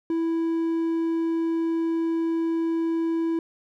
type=tone; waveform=triangle; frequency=329.6 Hz; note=E4; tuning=in tune; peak=-20 dBFS; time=0.1-3.39 s; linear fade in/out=2 ms; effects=none

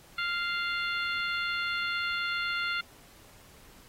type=harmonic tone with a mistuned harmonic; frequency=696 Hz; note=F5; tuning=6 cents flat; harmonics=2 / 3 / 4 / 5 / 6; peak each=-31 / -35 / -37 / -39 / -41 dBFS; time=0.18-2.81 s; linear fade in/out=5 ms; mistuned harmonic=6; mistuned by=+29 cents; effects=pink hiss -56 dBFS RMS until 3.88 s + AAC 48 kbps

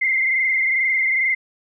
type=tone with frequency modulation; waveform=sine; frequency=2093 Hz; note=C7; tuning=in tune; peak=-16 dBFS; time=0.01-1.35 s; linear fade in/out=10 ms; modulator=22.3 Hz; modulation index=2.8; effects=none

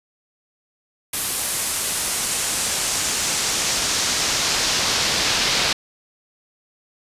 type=noise with band-pass filter sweep; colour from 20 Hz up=brown; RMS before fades=-22 dBFS; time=1.13-5.73 s; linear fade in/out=5 ms; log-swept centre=11000 to 4500 Hz; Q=1.3; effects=resampled to 32000 Hz

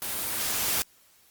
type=noise with level ramp; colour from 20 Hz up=white; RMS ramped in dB=-32 to -26 dBFS; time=0.02-0.82 s; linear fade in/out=0 ms; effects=white hiss -60 dBFS RMS until 1.3 s + Opus 32 kbps

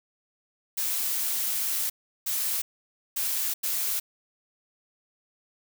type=noise bursts at uneven times; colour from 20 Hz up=blue; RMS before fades=-28 dBFS; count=4; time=0.77-1.9 / 2.26-2.62 / 3.16-3.54 / 3.63-4 s; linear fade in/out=10 ms; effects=none

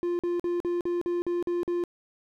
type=tone bursts; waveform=triangle; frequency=349.2 Hz; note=F4; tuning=in tune; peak=-23 dBFS; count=9; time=0.03-1.838 s; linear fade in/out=0 ms; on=160 ms; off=46 ms; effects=none

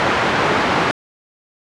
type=band-pass noise; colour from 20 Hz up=white; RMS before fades=-17 dBFS; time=0-0.91 s; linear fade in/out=0 ms; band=110 to 1500 Hz; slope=12 dB/octave; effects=low-pass 7000 Hz 12 dB/octave

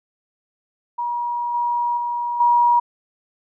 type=tone with level steps; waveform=sine; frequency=957 Hz; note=A#5; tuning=45 cents sharp; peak=-21 / -18 / -21 / -12 dBFS; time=0.98-2.8 s; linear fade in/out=10 ms; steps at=1.54 / 1.97 / 2.4 s; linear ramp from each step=5 ms; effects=none

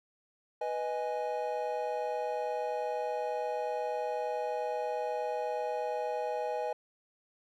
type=chord; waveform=triangle; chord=G# minor; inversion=first; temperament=equal; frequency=493.9 / 622.3 / 830.6 Hz; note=B4 / D#5 / G#5; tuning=0 / 0 / 0 cents; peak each=-34 dBFS; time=0.61-6.73 s; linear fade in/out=5 ms; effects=none

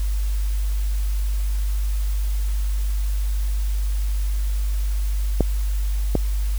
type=clicks; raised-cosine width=2 ms; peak=-4 dBFS; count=2; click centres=5.407 / 6.153 s; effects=added 50 Hz sine -19 dBFS peak until 6.58 s + white hiss -41 dBFS RMS until 6.58 s

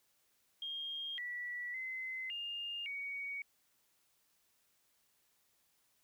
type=tone with pitch steps; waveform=sine; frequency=3227 / 1951 / 2051 / 2819 / 2244 Hz; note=G7 / B6 / C7 / F7 / C#7; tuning=+50 / -22 / -35 / +16 / +21 cents; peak=-39 dBFS; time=0.62-3.42 s; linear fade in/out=2 ms; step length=560 ms; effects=white hiss -75 dBFS RMS until 6.03 s

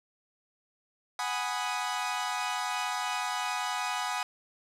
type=chord; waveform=sawtooth; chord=G# minor seventh; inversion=third; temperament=equal; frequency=740 / 830.6 / 987.8 / 1244.5 Hz; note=F#5 / G#5 / B5 / D#6; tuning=0 / 0 / 0 / 0 cents; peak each=-32 dBFS; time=1.19-4.23 s; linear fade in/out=2 ms; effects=low-pass 9000 Hz 12 dB/octave + 10-bit

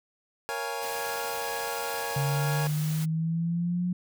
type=chord; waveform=25% pulse; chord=Bb minor seventh; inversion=none; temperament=equal; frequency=466.2 / 554.4 / 698.5 / 830.6 Hz; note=Bb4 / Db5 / F5 / Ab5; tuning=0 / 0 / 0 / 0 cents; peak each=-32 / -34 / -36 / -31 dBFS; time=0.49-2.67 s; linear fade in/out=0 ms
type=noise; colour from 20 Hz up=white; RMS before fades=-40 dBFS; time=0.81-3.06 s; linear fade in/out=20 ms
type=exponential sweep; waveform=sine; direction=up; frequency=138.59 to 180.6 Hz; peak=-25 dBFS; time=2.16-3.93 s; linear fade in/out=5 ms
effects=none

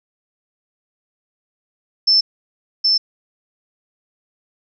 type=tone with echo; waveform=sine; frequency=5300 Hz; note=E8; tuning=9 cents sharp; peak=-10 dBFS; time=2.07-2.21 s; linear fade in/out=10 ms; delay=770 ms; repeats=1; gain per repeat=-2 dB; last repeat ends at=2.98 s; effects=none

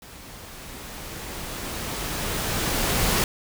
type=noise with level ramp; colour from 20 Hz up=pink; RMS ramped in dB=-44 to -21 dBFS; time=0.02-3.24 s; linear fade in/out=2 ms; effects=none

